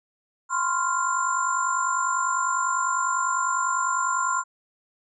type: tone cluster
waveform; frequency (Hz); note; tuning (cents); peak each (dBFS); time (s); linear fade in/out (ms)
sine; 1024 / 1074 / 1392 / 7240; C6 / C6 / F6 / A8; -38 / +45 / -6 / +48; -26 / -27 / -27 / -31; 0.49-4.44; 50
effects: none